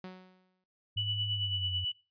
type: tone with exponential decay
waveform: sawtooth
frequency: 185 Hz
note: F#3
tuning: in tune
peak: -36 dBFS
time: 0.04-0.64 s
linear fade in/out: 2 ms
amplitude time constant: 130 ms
type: tone with pitch glide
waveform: sine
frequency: 103.83 to 90.91 Hz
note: G#2 to F#2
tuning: 0 to -30 cents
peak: -35 dBFS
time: 0.96-1.85 s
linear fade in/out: 10 ms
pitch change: -230 cents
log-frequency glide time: 1.31-1.73 s
type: tone with tremolo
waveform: sine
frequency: 2960 Hz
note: F#7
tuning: in tune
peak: -29 dBFS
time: 0.97-1.92 s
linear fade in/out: 5 ms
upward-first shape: sine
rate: 9.1 Hz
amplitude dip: 55%
effects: noise-tail reverb RT60 0.3 s tail -20 dB re dry + resampled to 11025 Hz